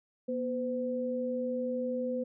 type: tone pair together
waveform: sine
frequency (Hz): 241.6 / 509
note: B3 / C5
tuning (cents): -38 / -48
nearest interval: octave + minor second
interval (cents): 1290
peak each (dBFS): -34 / -32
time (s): 0.28-2.24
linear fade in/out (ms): 10
effects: none